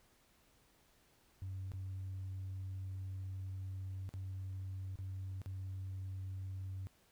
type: tone with dropouts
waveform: sine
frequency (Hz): 95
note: F#2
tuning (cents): +46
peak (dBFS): -39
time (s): 1.42-6.87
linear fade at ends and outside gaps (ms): 0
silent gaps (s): 1.718-1.736 / 4.091-4.139 / 4.957-4.988 / 5.417-5.46
effects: tanh soft clip ceiling -38 dBFS + pink hiss -70 dBFS RMS until 7.11 s